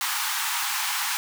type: high-pass noise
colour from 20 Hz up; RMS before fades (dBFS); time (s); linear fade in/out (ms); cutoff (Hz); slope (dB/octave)
pink; -27; 0.01-1.17; 0; 800; 96
effects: none